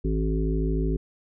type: harmonic tone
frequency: 53.3 Hz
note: G#1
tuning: 46 cents sharp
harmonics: 1 / 3 / 5 / 7 / 8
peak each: -24 / -29 / -31 / -31 / -36 dBFS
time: 0.04-0.97 s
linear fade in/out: 10 ms
effects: none